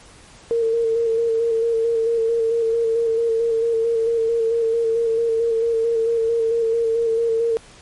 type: tone with vibrato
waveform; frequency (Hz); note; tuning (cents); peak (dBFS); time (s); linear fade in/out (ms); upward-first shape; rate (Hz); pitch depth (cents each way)
sine; 457.6; A#4; -32; -16; 0.51-7.57; 0; square; 4.5; 24
effects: pink hiss -46 dBFS RMS until 7.81 s + MP3 48 kbps